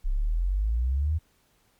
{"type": "exponential sweep", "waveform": "sine", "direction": "up", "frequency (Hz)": [31.79, 82.41], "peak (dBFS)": -22, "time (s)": [0.04, 1.19], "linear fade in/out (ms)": 20, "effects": ["pink hiss -66 dBFS RMS until 1.79 s", "MP3 96 kbps"]}